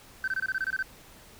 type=tone bursts; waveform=sine; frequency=1541 Hz; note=G6; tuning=30 cents flat; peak=-24 dBFS; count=10; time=0.24-0.826 s; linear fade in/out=2 ms; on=37 ms; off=24 ms; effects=tanh soft clip ceiling -24 dBFS + pink hiss -52 dBFS RMS until 1.39 s